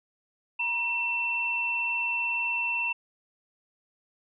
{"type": "tone pair together", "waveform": "sine", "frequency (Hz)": [952.9, 2691], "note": ["A#5", "E7"], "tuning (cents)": [38, 35], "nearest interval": "octave + tritone", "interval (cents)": 1797, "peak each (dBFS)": [-35, -26], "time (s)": [0.59, 2.93], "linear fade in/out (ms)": 10, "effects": []}